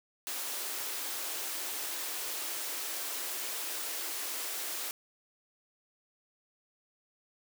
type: high-pass noise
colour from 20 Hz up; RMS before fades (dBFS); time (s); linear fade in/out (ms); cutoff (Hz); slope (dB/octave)
white; -37; 0.27-4.91; 0; 280; 48
effects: none